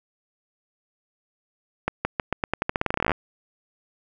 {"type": "accelerating click train", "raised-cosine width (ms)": 0.5, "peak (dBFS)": -7, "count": 22, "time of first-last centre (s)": [1.88, 3.117], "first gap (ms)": 170, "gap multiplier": 0.87, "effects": []}